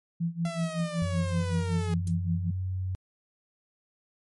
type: tone with tremolo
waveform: sine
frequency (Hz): 168.3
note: E3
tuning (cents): +36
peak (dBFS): -24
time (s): 0.2-2.51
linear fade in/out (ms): 10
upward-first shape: sine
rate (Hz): 5.3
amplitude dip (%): 90
type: linear sweep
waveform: sawtooth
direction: down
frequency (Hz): 680 to 415.3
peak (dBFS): -31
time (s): 0.45-1.94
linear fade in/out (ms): 2
type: tone with pitch glide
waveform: sine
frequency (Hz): 92.3 to 93.1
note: F#2 to F#2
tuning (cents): -4 to +11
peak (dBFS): -28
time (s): 1.02-2.95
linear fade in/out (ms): 0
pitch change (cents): +15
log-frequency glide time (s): 2.23-2.59
type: noise with exponential decay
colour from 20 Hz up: violet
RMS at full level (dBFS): -34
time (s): 2.07-2.16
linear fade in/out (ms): 2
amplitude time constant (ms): 19
effects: MP3 48 kbps